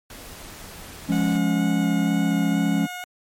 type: noise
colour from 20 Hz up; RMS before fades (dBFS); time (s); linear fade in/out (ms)
pink; -40; 0.1-1.37; 2
type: chord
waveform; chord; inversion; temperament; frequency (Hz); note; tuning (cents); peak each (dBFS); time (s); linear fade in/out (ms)
triangle; Db major; first; just; 173.24 / 207.9 / 277.2; F3 / Ab3 / Db4; -14 / +2 / 0; -21; 1.08-2.87; 20
type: tone with vibrato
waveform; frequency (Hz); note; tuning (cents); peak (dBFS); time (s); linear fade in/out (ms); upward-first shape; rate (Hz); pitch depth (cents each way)
15% pulse; 726; F#5; -33; -25; 1.12-3.04; 0; square; 2.1; 9
effects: MP3 64 kbps